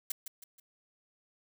blue noise with echo, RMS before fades -33 dBFS, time 0.1-0.12 s, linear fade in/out 5 ms, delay 160 ms, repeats 3, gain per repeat -8 dB, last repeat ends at 0.6 s, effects none

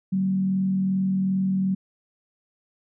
sine tone with frequency modulation, 190 Hz, F#3, 46 cents sharp, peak -20 dBFS, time 0.12-1.75 s, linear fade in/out 10 ms, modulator 42.6 Hz, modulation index 0.31, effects none

